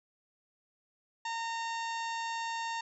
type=harmonic tone with a mistuned harmonic; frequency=917 Hz; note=A#5; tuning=29 cents flat; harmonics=1 / 2 / 3 / 4 / 5 / 6 / 7 / 8; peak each=-35 / -41 / -45 / -47 / -49 / -51 / -52 / -53 dBFS; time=1.25-2.81 s; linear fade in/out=5 ms; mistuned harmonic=5; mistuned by=-35 cents; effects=none